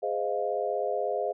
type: chord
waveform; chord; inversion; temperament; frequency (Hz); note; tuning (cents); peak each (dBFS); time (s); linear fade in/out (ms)
sine; F minor seventh; first; equal with one note detuned; 415.3 / 513.7 / 622.3 / 698.5; Ab4 / C5 / Eb5 / F5; 0 / -32 / 0 / 0; -32; 0.02-1.33; 20
effects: none